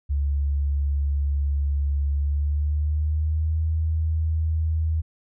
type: tone with pitch glide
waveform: sine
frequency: 70.9 to 79.58 Hz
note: C#2 to D#2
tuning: +40 to +40 cents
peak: -20 dBFS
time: 0.09-5.02 s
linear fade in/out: 20 ms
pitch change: +200 cents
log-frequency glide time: 2.12-3.6 s
effects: none